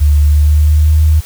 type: tone with pitch glide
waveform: sine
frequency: 73.42 to 77.56 Hz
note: D2 to D#2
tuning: 0 to -5 cents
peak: -5 dBFS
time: 0-1.21 s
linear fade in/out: 20 ms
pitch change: +95 cents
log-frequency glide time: 0.25-1.02 s
effects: white hiss -34 dBFS RMS until 1.25 s